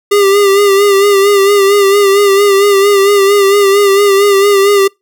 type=tone with vibrato; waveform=square; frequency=400 Hz; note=G4; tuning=35 cents sharp; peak=-6 dBFS; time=0.11-4.88 s; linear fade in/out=10 ms; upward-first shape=sine; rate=4.4 Hz; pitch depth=47 cents each way; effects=noise-tail reverb RT60 0.2 s tail -26 dB re dry